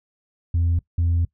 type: tone pair in turn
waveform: sine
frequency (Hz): 84.9 / 84.9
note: F2 / F2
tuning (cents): -48 / -48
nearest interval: unison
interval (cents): 0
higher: neither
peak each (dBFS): -15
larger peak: neither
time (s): 0.54-0.79 / 0.98-1.25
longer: second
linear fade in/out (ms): 5
effects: noise-tail reverb RT60 0.1 s tail -21 dB re dry + tanh soft clip ceiling -15 dBFS

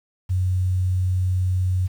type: tone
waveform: sine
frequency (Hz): 92.1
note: F#2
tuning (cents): -7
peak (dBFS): -18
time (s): 0.29-1.88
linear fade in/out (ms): 20
effects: 8-bit

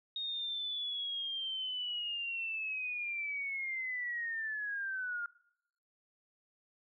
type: linear sweep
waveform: sine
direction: down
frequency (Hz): 3729 to 1400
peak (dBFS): -35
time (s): 0.16-5.26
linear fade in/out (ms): 2
effects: noise-tail reverb RT60 0.8 s tail -23 dB re dry

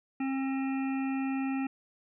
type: harmonic tone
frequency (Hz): 268.1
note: C4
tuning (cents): +42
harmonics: 1 / 3 / 5 / 7 / 9 / 10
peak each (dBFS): -29 / -40 / -46 / -47 / -46 / -47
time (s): 0.2-1.67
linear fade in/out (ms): 5
effects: none

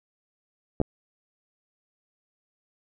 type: clicks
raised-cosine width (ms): 2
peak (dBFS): -11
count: 2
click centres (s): 0.802 / 0.815
effects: none

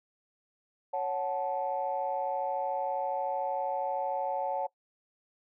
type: chord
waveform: sine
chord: F# minor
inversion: second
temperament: equal with one note detuned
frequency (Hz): 554.4 / 740 / 872.9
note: C#5 / F#5 / A5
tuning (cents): 0 / 0 / -14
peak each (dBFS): -33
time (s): 0.93-4.67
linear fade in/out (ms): 10
effects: noise-tail reverb RT60 0.1 s tail -21 dB re dry + tanh soft clip ceiling -20 dBFS

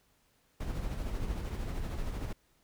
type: noise with tremolo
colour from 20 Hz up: brown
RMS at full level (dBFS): -34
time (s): 0.6-2.33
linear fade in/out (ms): 5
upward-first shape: sine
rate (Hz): 13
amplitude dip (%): 40
effects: pink hiss -70 dBFS RMS until 2.63 s

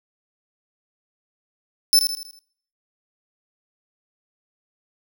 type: tone with echo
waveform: sawtooth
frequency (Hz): 5274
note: E8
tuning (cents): 0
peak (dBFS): -9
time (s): 1.93-1.99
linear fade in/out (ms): 0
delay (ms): 80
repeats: 5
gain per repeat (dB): -7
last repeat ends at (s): 2.39
effects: noise-tail reverb RT60 0.6 s tail -20 dB re dry

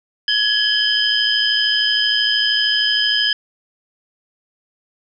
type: tone cluster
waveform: sine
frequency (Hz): 1686 / 3065 / 3178 / 5020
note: G#6 / G7 / G7 / D#8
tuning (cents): +26 / -40 / +23 / +15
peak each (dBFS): -20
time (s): 0.28-3.33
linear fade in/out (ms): 2
effects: none

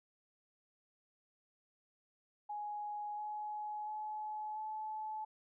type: tone with pitch steps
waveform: sine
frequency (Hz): 834 / 843.7 / 853.5 / 863.4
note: G#5 / G#5 / G#5 / A5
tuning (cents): +7 / +27 / +47 / -33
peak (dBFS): -39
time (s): 2.49-5.25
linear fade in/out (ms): 10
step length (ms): 690
effects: none

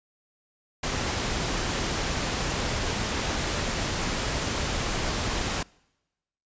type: noise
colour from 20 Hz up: pink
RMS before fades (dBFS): -28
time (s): 0.83-5.63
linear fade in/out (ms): 5
effects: noise-tail reverb RT60 1.0 s tail -26 dB re dry + resampled to 16000 Hz

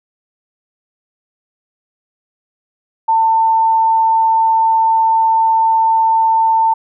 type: tone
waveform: sine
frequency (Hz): 896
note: A5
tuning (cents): +31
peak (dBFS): -9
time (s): 3.08-6.74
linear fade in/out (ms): 10
effects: none

